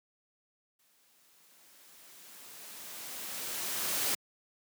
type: noise with exponential growth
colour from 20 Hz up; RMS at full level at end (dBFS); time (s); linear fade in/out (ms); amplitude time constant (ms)
white; -30; 0.79-4.15; 5; 730
effects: high-pass 150 Hz 12 dB/octave